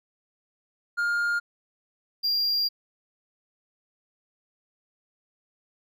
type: tone pair in turn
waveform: triangle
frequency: 1412 / 4777 Hz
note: F6 / D8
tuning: +19 / +29 cents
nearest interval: octave + major sixth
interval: 2110 cents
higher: second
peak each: -21 dBFS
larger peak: neither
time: 0.97-1.4 / 2.23-2.69 s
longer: second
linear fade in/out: 20 ms
effects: none